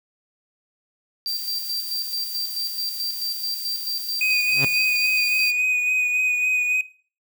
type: tone with tremolo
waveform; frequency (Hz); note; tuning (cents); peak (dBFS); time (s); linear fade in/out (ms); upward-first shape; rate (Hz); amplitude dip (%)
triangle; 4699; D8; 0; -23; 1.26-5.52; 0; square; 4.6; 60
type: noise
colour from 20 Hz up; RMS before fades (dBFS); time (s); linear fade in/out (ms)
violet; -33; 1.27-5.51; 5
type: tone with vibrato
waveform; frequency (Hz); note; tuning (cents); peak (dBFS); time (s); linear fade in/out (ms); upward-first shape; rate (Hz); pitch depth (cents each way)
triangle; 2489; D#7; 0; -17; 4.21-6.81; 2; sine; 3.6; 18
type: tone with exponential growth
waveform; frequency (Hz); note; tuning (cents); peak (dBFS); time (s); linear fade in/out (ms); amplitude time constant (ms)
sawtooth; 138.59; C#3; 0; -16; 4.49-4.65; 5; 33
effects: noise-tail reverb RT60 0.4 s tail -18 dB re dry